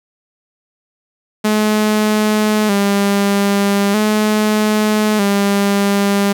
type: tone with vibrato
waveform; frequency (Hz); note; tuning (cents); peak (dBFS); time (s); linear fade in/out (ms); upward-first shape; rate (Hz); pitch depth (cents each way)
sawtooth; 206.7; G#3; -8; -8; 1.44-6.33; 10; square; 0.4; 54
effects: 7-bit